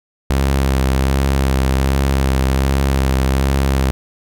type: tone with vibrato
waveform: sawtooth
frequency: 67 Hz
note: C2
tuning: 42 cents sharp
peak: -9 dBFS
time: 0.3-3.91 s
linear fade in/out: 0 ms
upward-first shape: sine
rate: 1.3 Hz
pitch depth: 29 cents each way
effects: none